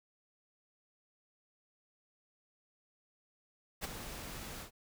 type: noise with ADSR envelope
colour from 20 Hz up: pink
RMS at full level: -36 dBFS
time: 3.81-4.71 s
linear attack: 32 ms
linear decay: 18 ms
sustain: -9 dB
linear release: 100 ms
effects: none